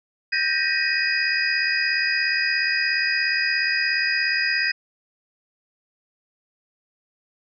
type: tone cluster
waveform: sine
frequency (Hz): 1577 / 1842 / 1919 / 2505 / 4929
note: G6 / A#6 / A#6 / D#7 / D#8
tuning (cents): +10 / -21 / +50 / +11 / -17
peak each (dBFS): -26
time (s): 0.32-4.72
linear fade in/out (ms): 10
effects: none